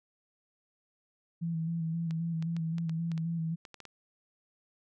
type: tone with vibrato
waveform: sine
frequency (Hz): 164.81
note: E3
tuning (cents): 0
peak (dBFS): -30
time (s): 1.41-3.56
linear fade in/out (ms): 20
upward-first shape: square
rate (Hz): 3.8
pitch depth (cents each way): 28
type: clicks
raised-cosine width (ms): 0.2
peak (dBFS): -29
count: 11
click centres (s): 2.109 / 2.425 / 2.566 / 2.783 / 2.895 / 3.117 / 3.178 / 3.652 / 3.743 / 3.803 / 3.853
effects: none